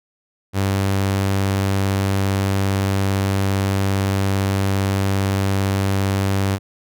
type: tone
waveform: sawtooth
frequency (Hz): 97.6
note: G2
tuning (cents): -7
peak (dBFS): -13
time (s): 0.53-6.59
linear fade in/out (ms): 50
effects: none